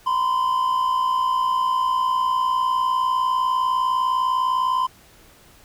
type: tone pair together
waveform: triangle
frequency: 970 / 1029.9 Hz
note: B5 / C6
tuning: -31 / -28 cents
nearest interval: minor second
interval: 103 cents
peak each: -24 / -17 dBFS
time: 0.06-4.87 s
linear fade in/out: 10 ms
effects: pink hiss -51 dBFS RMS until 5.64 s